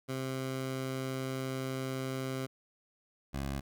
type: tone pair in turn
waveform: 15% pulse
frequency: 131.8 / 68.62 Hz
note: C3 / C#2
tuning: +13 / -17 cents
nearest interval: major seventh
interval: 1130 cents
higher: first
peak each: -28 dBFS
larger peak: neither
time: 0.08-2.47 / 3.33-3.61 s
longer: first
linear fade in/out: 20 ms
effects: none